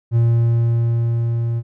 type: tone with level ramp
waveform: triangle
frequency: 116.7 Hz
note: A#2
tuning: 2 cents sharp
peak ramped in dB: -9 to -16 dBFS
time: 0.11-1.63 s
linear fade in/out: 50 ms
effects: none